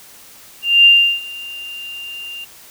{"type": "tone with ADSR envelope", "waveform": "sine", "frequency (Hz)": 2792, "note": "F7", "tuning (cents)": -1, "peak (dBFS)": -4, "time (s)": [0.62, 2.45], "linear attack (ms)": 230, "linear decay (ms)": 350, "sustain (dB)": -23, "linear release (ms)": 13, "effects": ["white hiss -42 dBFS RMS until 2.7 s"]}